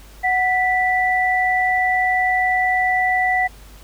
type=tone pair together; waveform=sine; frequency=740 / 1971.5 Hz; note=F#5 / B6; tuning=0 / -4 cents; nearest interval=octave + perfect fourth; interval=1696 cents; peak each=-18 dBFS; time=0.23-3.48 s; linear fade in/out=20 ms; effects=added 50 Hz sine -41 dBFS peak until 3.83 s + pink hiss -47 dBFS RMS until 3.83 s